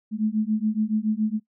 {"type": "beating tone pair", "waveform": "sine", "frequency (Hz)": [212.1, 219.2], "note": ["G#3", "A3"], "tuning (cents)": [37, -6], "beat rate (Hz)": 7.1, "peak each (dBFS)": -24, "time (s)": [0.11, 1.4], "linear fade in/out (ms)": 50, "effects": ["noise-tail reverb RT60 0.1 s tail -20 dB re dry"]}